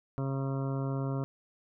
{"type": "harmonic tone", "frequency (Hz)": 135.7, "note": "C#3", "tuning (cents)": -36, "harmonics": [1, 2, 3, 4, 5, 7, 8, 9, 10], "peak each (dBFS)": [-31, -37, -41, -43, -45, -48, -49, -50, -51], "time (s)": [0.18, 1.24], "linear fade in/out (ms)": 0, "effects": []}